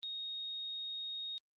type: tone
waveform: sine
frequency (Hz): 3732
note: A#7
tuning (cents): +1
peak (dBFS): -39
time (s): 0.03-1.38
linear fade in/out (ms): 0
effects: Opus 24 kbps